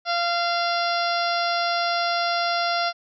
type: harmonic tone with a mistuned harmonic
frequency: 690 Hz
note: F5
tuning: 21 cents flat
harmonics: 1 / 2 / 3 / 4 / 5 / 6 / 7 / 8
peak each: -24 / -26 / -33 / -35 / -34 / -33 / -31 / -35 dBFS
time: 0.05-2.93 s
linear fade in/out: 50 ms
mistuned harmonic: 6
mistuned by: +20 cents
effects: none